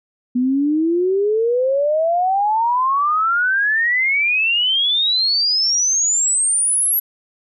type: exponential sweep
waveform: sine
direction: up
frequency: 243.4 to 11760 Hz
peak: -14 dBFS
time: 0.35-7 s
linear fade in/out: 10 ms
effects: none